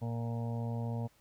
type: harmonic tone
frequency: 116.54 Hz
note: A#2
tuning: in tune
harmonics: 1 / 2 / 4 / 5 / 6 / 7 / 8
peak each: -34 / -40 / -46 / -48 / -50 / -51 / -52 dBFS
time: 0.01-1.08 s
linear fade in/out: 20 ms
effects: pink hiss -67 dBFS RMS until 1.2 s